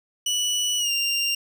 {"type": "tone with pitch glide", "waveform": "25% pulse", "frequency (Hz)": [2952, 2786], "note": ["F#7", "F7"], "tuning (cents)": [-5, -5], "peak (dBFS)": -18, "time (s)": [0.26, 1.35], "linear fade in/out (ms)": 5, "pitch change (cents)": -100, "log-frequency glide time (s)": [0.78, 0.91], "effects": []}